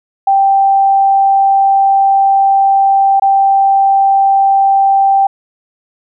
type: tone with dropouts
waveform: sine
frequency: 784 Hz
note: G5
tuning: in tune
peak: -6 dBFS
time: 0.27-5.27 s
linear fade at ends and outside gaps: 5 ms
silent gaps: 3.198-3.22 s
effects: none